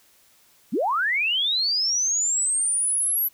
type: linear sweep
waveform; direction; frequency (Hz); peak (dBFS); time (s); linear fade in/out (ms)
sine; up; 161.4 to 11840; -20; 0.72-3.29; 20
effects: white hiss -58 dBFS RMS until 3.33 s